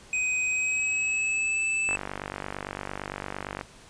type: tone with pitch glide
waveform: square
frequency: 2511 to 2630 Hz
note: D#7 to E7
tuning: +15 to -5 cents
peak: -25 dBFS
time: 0.13-1.96 s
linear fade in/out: 2 ms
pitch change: +80 cents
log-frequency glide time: 0.45-1.61 s
type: click train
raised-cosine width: 0.5 ms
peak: -17 dBFS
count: 85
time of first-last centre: 1.89-3.611 s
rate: 48.8 Hz
effects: pink hiss -51 dBFS RMS until 3.89 s + resampled to 22050 Hz